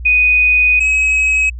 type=tone pair in turn; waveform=sine / triangle; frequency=2489 / 2552 Hz; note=D#7 / D#7; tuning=0 / +43 cents; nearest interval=unison; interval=43 cents; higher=second; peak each=-8 / -9 dBFS; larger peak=first; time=0.05-0.8 / 0.8-1.5 s; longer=first; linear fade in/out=10 ms; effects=added 60 Hz sine -24 dBFS peak until 1.59 s + resampled to 24000 Hz